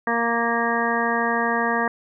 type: harmonic tone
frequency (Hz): 233.1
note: A#3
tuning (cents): 0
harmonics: 1 / 2 / 3 / 4 / 5 / 7 / 8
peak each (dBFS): -27 / -27 / -27 / -27 / -27 / -27 / -27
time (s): 0.07-1.88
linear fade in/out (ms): 2
effects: none